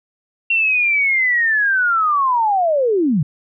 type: linear sweep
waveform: sine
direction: down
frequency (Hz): 2740 to 131.6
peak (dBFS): -13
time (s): 0.5-3.23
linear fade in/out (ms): 5
effects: none